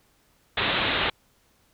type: low-pass noise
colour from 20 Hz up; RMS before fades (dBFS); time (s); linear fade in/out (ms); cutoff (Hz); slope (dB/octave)
white; -25; 0.57-1.1; 5; 3900; 96
effects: pink hiss -64 dBFS RMS until 1.73 s